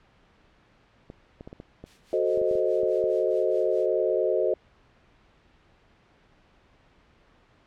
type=clicks; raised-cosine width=2 ms; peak=-27 dBFS; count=12; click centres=1.101 / 1.409 / 1.475 / 1.529 / 1.601 / 1.84 / 2.375 / 2.416 / 2.512 / 2.554 / 2.833 / 3.04 s
type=noise with tremolo; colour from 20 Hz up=violet; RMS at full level=-38 dBFS; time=1.86-3.86 s; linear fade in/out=2 ms; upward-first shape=sine; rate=4.8 Hz; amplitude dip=80%
type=chord; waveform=sine; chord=F# diminished seventh; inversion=none; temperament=equal; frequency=370 / 440 / 523.3 / 622.3 Hz; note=F#4 / A4 / C5 / Eb5; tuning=0 / 0 / 0 / 0 cents; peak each=-27 dBFS; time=2.13-4.54 s; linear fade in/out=2 ms
effects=pink hiss -60 dBFS RMS until 7.66 s + low-pass 3000 Hz 12 dB/octave

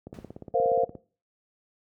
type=click train; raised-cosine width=2 ms; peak=-26 dBFS; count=16; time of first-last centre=0.07-0.952 s; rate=17 Hz
type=noise with exponential decay; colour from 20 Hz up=brown; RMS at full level=-40 dBFS; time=0.14-0.51 s; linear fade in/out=1 ms; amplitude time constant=80 ms
type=chord; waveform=sine; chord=Bb suspended second; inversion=none; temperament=equal; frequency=466.2 / 523.3 / 698.5 Hz; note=Bb4 / C5 / F5; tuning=0 / 0 / 0 cents; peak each=-25 dBFS; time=0.54-0.85 s; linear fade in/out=10 ms
effects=noise-tail reverb RT60 0.4 s tail -20 dB re dry + high-pass 80 Hz 12 dB/octave

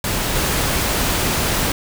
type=noise with level steps; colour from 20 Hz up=pink; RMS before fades=-21 / -19 dBFS; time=0.04-1.72 s; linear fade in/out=2 ms; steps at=0.35 s; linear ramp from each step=10 ms; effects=none

